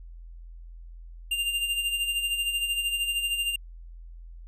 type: tone with tremolo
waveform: square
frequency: 2794 Hz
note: F7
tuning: in tune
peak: -24 dBFS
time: 1.31-3.56 s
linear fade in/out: 5 ms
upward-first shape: sine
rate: 13 Hz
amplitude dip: 55%
effects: added 42 Hz sine -41 dBFS peak until 4.47 s + resampled to 32000 Hz